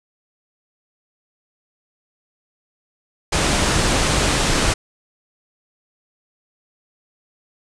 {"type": "low-pass noise", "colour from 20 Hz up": "pink", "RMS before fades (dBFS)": -18, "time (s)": [3.32, 4.74], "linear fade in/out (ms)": 10, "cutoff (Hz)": 9600, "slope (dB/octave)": 48, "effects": []}